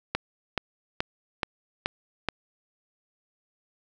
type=click train; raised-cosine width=0.3 ms; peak=-9 dBFS; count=6; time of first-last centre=0.15-2.287 s; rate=2.34 Hz; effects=none